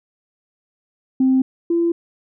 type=tone pair in turn; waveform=sine; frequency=261.6 / 339 Hz; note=C4 / E4; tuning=0 / +49 cents; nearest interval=major third; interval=449 cents; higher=second; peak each=-11 / -14 dBFS; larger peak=first; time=1.2-1.42 / 1.7-1.92 s; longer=neither; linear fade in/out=5 ms; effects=tanh soft clip ceiling -8 dBFS